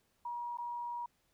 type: tone with dropouts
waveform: sine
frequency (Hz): 956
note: A#5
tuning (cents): +43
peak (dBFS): -37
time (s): 0.25-1.06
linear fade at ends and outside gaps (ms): 5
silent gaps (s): 0.573-0.584
effects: pink hiss -75 dBFS RMS until 1.33 s